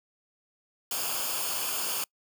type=noise with comb filter; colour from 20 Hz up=white; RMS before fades=-31 dBFS; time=0.91-2.04 s; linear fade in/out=2 ms; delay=0.51 ms; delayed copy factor=-0.7; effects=noise-tail reverb RT60 0.1 s tail -26 dB re dry